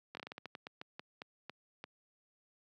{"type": "slowing click train", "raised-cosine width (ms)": 0.3, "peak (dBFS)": -28, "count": 15, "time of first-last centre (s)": [0.15, 1.84], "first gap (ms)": 21, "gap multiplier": 1.24, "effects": ["high-pass 150 Hz 12 dB/octave"]}